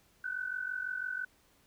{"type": "tone pair together", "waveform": "sine", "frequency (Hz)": [1480, 1526], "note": ["F#6", "G6"], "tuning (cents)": [0, -47], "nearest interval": "minor second", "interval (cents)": 53, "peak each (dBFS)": [-37, -37], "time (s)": [0.24, 1.25], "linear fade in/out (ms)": 5, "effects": ["pink hiss -67 dBFS RMS until 1.66 s"]}